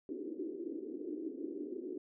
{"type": "band-pass noise", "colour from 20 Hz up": "pink", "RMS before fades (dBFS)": -42, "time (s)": [0.09, 1.98], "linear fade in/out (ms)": 2, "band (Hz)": [290, 390], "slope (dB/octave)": 48, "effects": []}